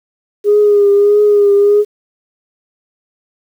sine tone with vibrato, 410 Hz, G#4, 22 cents flat, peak -5 dBFS, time 0.44-1.85 s, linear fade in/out 50 ms, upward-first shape triangle, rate 1.6 Hz, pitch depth 38 cents each way, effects tanh soft clip ceiling -1 dBFS + 7-bit

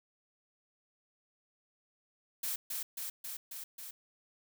blue noise with echo, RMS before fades -36 dBFS, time 2.43-2.56 s, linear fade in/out 5 ms, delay 270 ms, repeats 5, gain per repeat -2 dB, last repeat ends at 3.91 s, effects none

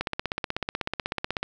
click train, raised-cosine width 0.3 ms, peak -11 dBFS, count 24, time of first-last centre 0.01-1.43 s, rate 16.2 Hz, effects none

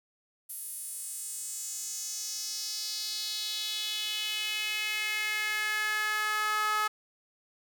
sawtooth tone with high-pass filter sweep, 426.4 Hz, G#4, 46 cents sharp, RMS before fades -33 dBFS, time 0.49-6.88 s, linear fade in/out 10 ms, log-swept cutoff 11000 to 1200 Hz, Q 3.3, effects none

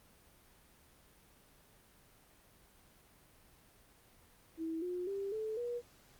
sine tone with pitch steps, 324.7 / 358.2 / 395.2 / 435.9 / 480.9 Hz, E4 / F4 / G4 / A4 / B4, -26 / +44 / +14 / -16 / -46 cents, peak -36 dBFS, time 4.57-5.82 s, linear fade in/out 50 ms, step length 250 ms, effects pink hiss -64 dBFS RMS until 6.19 s + Opus 32 kbps

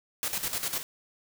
white noise with tremolo, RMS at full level -30 dBFS, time 0.23-0.83 s, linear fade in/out 0 ms, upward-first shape square, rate 10 Hz, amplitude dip 65%, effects none

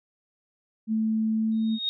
sine tone with pitch glide, 220 to 221.9 Hz, A3 to A3, 0 to +15 cents, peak -22 dBFS, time 0.87-1.79 s, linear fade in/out 50 ms, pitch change +15 cents, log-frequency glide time 1.33-1.64 s
sine tone with exponential growth, 3729 Hz, A#7, in tune, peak -22 dBFS, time 1.52-1.89 s, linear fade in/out 0 ms, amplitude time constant 80 ms
effects none

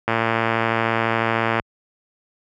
click train, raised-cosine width 0.5 ms, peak -4 dBFS, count 174, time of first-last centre 0.08-1.598 s, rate 114 Hz, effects high-pass 60 Hz 12 dB/octave

